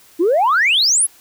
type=exponential sweep; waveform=sine; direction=up; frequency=311.1 to 11490 Hz; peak=-10 dBFS; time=0.19-1.07 s; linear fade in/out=20 ms; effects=tanh soft clip ceiling -8 dBFS + white hiss -48 dBFS RMS until 1.2 s